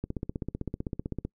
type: click train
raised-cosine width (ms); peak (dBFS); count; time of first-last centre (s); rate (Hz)
3; -19; 20; 0.04-1.25; 15.7
effects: noise-tail reverb RT60 0.1 s tail -25 dB re dry